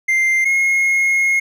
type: tone pair in turn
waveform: triangle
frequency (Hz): 2093 / 2156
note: C7 / C#7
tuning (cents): 0 / -49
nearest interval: minor second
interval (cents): 51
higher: second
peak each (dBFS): -11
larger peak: neither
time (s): 0.08-0.45 / 0.45-1.4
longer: second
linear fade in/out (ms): 10
effects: none